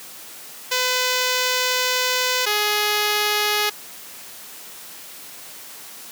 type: tone pair in turn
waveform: 5% pulse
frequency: 504 / 418.6 Hz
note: B4 / G#4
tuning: +35 / +14 cents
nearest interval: minor third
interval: 321 cents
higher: first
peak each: -7 dBFS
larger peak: neither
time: 0.71-2.46 / 2.46-3.7 s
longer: first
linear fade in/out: 10 ms
effects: white hiss -39 dBFS RMS until 6.11 s + high-pass 150 Hz 12 dB/octave